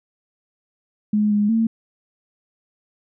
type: tone with pitch steps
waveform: sine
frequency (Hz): 210.4 / 207.2 / 225.6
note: G#3 / G#3 / A3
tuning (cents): +23 / -4 / +44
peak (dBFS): -15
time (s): 1.13-1.67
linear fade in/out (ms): 5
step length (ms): 180
effects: none